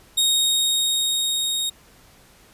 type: tone with level ramp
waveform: sawtooth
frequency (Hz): 3737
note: A#7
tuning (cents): +4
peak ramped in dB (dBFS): -13 to -19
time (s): 0.17-1.7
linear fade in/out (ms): 10
effects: pink hiss -52 dBFS RMS until 2.53 s + resampled to 32000 Hz